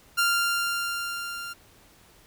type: tone with level ramp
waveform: sawtooth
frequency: 1392 Hz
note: F6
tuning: 6 cents flat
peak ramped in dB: -16 to -31 dBFS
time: 0.17-1.54 s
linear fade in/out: 20 ms
effects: pink hiss -56 dBFS RMS until 2.26 s